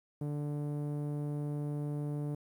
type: tone with low-pass filter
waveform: sawtooth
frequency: 146.83 Hz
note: D3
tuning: in tune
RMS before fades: -36 dBFS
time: 0.21-2.35 s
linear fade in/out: 5 ms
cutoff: 480 Hz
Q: 0.73
effects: 11-bit